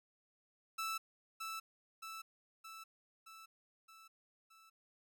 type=tone with echo; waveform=sawtooth; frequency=1318.5 Hz; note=E6; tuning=in tune; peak=-34 dBFS; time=0.78-0.98 s; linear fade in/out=10 ms; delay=620 ms; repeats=6; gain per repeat=-4 dB; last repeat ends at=4.7 s; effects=none